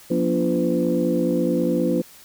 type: tone cluster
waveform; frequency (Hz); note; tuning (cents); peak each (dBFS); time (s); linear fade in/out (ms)
sine; 177.7 / 238.9 / 288.4 / 343.1 / 506; F3 / A#3 / D4 / F4 / B4; +30 / +43 / -31 / -31 / +42; -24; 0.1-2.02; 10
effects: tanh soft clip ceiling -8 dBFS + white hiss -47 dBFS RMS until 2.24 s